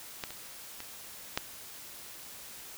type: clicks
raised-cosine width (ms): 0.2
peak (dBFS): -17 / -26 / -23 / -11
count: 4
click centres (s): 0.238 / 0.306 / 0.804 / 1.375
effects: white hiss -47 dBFS RMS until 2.77 s